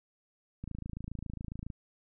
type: click train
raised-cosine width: 5 ms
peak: -27 dBFS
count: 30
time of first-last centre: 0.64-1.702 s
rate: 27.3 Hz
effects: none